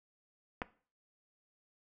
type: clicks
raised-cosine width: 0.5 ms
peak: -20 / -27 dBFS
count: 2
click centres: 0.618 / 0.622 s
effects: noise-tail reverb RT60 0.4 s tail -17 dB re dry